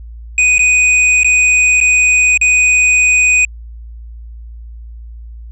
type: tone with dropouts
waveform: square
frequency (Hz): 2489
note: D#7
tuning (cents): 0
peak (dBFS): -8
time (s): 0.38-3.45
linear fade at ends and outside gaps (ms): 2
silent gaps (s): 0.582-0.592 / 1.233-1.245 / 1.803-1.811 / 2.375-2.413
effects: added 57 Hz sine -28 dBFS peak until 5.51 s + resampled to 22050 Hz